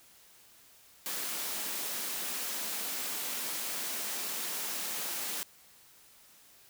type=high-pass noise; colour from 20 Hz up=white; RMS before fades=-36 dBFS; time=1.06-5.43 s; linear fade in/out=0 ms; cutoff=170 Hz; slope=48 dB/octave; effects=white hiss -59 dBFS RMS until 6.69 s